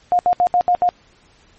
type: tone bursts at uneven times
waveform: sine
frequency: 713 Hz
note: F5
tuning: 36 cents sharp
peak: -11 dBFS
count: 6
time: 0.12-0.19 / 0.26-0.33 / 0.4-0.47 / 0.54-0.61 / 0.68-0.75 / 0.82-0.89 s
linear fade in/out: 0 ms
effects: pink hiss -53 dBFS RMS until 1.58 s + MP3 32 kbps